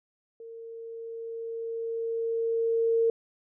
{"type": "tone with level ramp", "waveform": "sine", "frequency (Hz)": 457.2, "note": "A#4", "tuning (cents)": -34, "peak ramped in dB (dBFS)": [-41, -20], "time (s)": [0.4, 3.1], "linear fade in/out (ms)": 2, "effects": []}